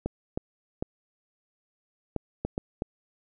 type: clicks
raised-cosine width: 2 ms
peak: -15 dBFS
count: 7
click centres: 0.06 / 0.375 / 0.825 / 2.163 / 2.45 / 2.579 / 2.821 s
effects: none